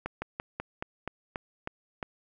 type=slowing click train; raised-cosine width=0.5 ms; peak=-18 dBFS; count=9; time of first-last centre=0.06-2.028 s; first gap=160 ms; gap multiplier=1.12; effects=none